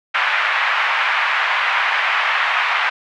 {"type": "band-pass noise", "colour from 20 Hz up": "white", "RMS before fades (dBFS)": -18, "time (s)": [0.14, 2.9], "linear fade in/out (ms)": 10, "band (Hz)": [850, 2400], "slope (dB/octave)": 24, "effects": []}